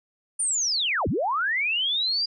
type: linear two-way sweep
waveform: sine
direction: down then up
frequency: 9397 to 59.6 to 4864 Hz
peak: -22 dBFS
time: 0.39-2.26 s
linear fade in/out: 10 ms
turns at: 1.08 s
effects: none